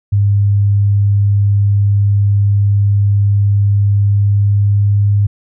sine tone with pitch glide, 101.2 to 101.9 Hz, G#2 to G#2, -44 to -32 cents, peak -8 dBFS, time 0.12-5.27 s, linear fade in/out 10 ms, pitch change +12 cents, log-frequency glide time 3.93-5.1 s, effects none

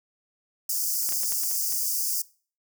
white high-pass noise, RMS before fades -27 dBFS, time 0.69-2.22 s, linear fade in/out 5 ms, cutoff 4800 Hz, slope 96 dB/octave
clicks, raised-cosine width 0.3 ms, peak -32 / -23 / -23 / -24 / -23 / -26 / -29 / -28 dBFS, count 8, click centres 1.03 / 1.09 / 1.124 / 1.233 / 1.322 / 1.435 / 1.514 / 1.724 s
effects noise-tail reverb RT60 0.4 s tail -21 dB re dry

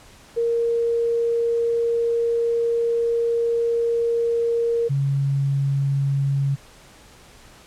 sine tone pair in turn, 466.2 / 138.6 Hz, A#4 / C#3, 0 / 0 cents, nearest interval octave + major sixth, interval 2100 cents, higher first, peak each -18 dBFS, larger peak neither, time 0.36-4.89 / 4.89-6.56 s, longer first, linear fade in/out 20 ms, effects pink hiss -48 dBFS RMS until 7.66 s + low-pass 10000 Hz 12 dB/octave

